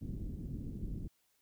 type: low-pass noise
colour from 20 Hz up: pink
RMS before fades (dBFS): -41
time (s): 0.01-1.08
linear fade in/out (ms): 10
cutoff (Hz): 290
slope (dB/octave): 24
effects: white hiss -75 dBFS RMS until 1.41 s